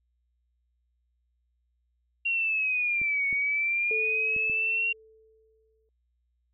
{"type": "linear two-way sweep", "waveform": "sine", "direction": "down then up", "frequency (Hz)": [2763, 2217, 2763], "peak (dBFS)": -24, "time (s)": [2.25, 4.93], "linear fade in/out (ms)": 10, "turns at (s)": 3.28}
{"type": "clicks", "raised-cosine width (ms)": 3, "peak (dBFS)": -30, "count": 4, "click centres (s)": [3.016, 3.328, 4.364, 4.498]}
{"type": "tone with exponential decay", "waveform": "sine", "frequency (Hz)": 440, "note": "A4", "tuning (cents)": 0, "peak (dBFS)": -30, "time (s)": [3.91, 5.89], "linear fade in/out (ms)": 1, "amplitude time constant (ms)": 430}
{"effects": ["added 60 Hz sine -70 dBFS peak until 6.53 s"]}